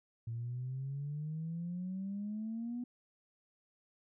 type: exponential sweep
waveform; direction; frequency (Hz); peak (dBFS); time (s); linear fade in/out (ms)
sine; up; 113.5 to 246.9; -36; 0.27-2.84; 5
effects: tanh soft clip ceiling -32 dBFS